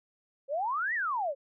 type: exponential two-way sweep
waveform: sine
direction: up then down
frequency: 523.3 to 2000 to 523.3 Hz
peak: -28 dBFS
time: 0.48-1.35 s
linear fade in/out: 50 ms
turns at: 0.94 s
effects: none